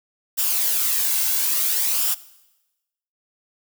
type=noise with flanger; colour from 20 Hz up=blue; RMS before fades=-21 dBFS; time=0.37-2.15 s; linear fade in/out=20 ms; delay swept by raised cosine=0.47 to 1.67 ms; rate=0.58 Hz; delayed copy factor=-0.5; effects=noise-tail reverb RT60 1.0 s tail -19 dB re dry